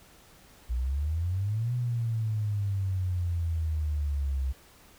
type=exponential two-way sweep; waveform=sine; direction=up then down; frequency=57.7 to 124 to 65.2 Hz; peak=-26 dBFS; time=0.69-4.53 s; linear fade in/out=20 ms; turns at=1.74 s; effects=pink hiss -56 dBFS RMS until 4.98 s